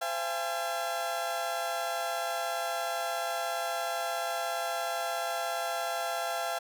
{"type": "tone cluster", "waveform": "30% pulse", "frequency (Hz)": [518, 680, 803, 860], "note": ["C5", "F5", "G5", "A5"], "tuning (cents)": [-17, -46, 41, -40], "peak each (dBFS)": [-38, -30, -34, -39], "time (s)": [0.01, 6.59], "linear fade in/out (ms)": 10, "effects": []}